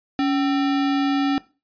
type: tone with sample-and-hold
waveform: sine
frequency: 280 Hz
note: C#4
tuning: 18 cents sharp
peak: -17 dBFS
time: 0.19-1.38 s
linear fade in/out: 0 ms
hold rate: 1050 Hz
effects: noise-tail reverb RT60 0.3 s tail -19 dB re dry + resampled to 11025 Hz